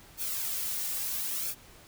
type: noise with flanger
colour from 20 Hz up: blue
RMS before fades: -33 dBFS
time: 0.17-1.55 s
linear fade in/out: 50 ms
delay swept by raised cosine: 0.99 to 3.09 ms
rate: 0.74 Hz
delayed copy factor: -0.65
effects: pink hiss -54 dBFS RMS until 1.87 s